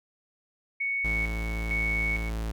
sine tone with tremolo, 2221 Hz, C#7, 3 cents sharp, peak -26 dBFS, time 0.8-2.3 s, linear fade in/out 10 ms, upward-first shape square, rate 1.1 Hz, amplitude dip 70%
45% pulse tone, 55 Hz, A1, in tune, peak -29 dBFS, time 1.04-2.52 s, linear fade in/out 10 ms
effects none

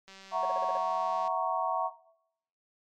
click train, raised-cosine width 0.2 ms, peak -33 dBFS, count 232, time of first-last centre 0.08-1.277 s, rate 193 Hz
sine chord, F# dominant seventh, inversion third, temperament equal, 659.3 / 740 / 932.3 / 1108.7 Hz, E5 / F#5 / A#5 / C#6, 0 / 0 / 0 / 0 cents, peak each -32 dBFS, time 0.31-1.91 s, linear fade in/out 50 ms
triangle tone bursts, 554.4 Hz, C#5, in tune, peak -31 dBFS, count 6, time 0.43-0.773 s, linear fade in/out 2 ms, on 23 ms, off 41 ms
effects noise-tail reverb RT60 0.7 s tail -17 dB re dry + MP3 96 kbps

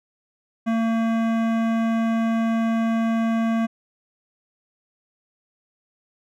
sine tone with hard clipping, 226.8 Hz, A#3, 47 cents flat, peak -21 dBFS, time 0.66-3.67 s, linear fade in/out 20 ms, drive 16 dB, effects none

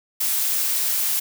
blue noise, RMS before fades -22 dBFS, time 0.2-1.2 s, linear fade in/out 10 ms, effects none

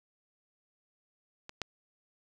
clicks, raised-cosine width 0.2 ms, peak -26 / -16 dBFS, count 2, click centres 1.494 / 1.617 s, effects none

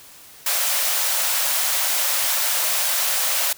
white high-pass noise, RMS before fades -21 dBFS, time 0.46-3.53 s, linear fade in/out 5 ms, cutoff 510 Hz, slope 96 dB/octave, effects white hiss -45 dBFS RMS until 3.57 s

